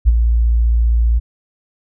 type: tone with ADSR envelope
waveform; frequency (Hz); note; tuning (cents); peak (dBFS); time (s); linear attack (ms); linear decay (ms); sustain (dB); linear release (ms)
sine; 57.6; A#1; -20; -4; 0.05-1.2; 31; 30; -6; 23
effects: none